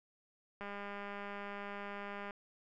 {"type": "click train", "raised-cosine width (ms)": 0.5, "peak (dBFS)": -30, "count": 344, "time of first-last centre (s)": [0.61, 2.308], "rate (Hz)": 202, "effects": []}